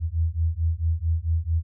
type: beating tone pair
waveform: sine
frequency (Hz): 79.9 / 84.4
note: D#2 / E2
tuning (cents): +47 / +41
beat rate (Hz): 4.5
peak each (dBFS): -24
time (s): 0-1.63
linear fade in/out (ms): 50
effects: none